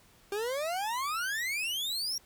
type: exponential sweep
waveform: 40% pulse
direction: up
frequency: 392 to 5730 Hz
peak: -30 dBFS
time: 0.32-2.18 s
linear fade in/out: 2 ms
effects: pink hiss -61 dBFS RMS until 2.25 s